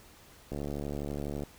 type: click train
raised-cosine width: 2 ms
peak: -23 dBFS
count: 67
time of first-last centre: 0.52-1.435 s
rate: 72.1 Hz
effects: pink hiss -56 dBFS RMS until 1.58 s